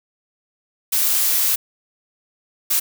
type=noise bursts at uneven times; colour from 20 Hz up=blue; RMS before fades=-18 dBFS; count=2; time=0.92-1.56 / 2.7-2.8 s; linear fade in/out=10 ms; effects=none